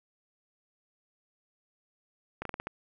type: slowing click train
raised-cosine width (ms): 0.5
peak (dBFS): -20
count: 6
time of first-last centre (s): 2.42-2.67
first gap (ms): 33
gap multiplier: 1.21
effects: none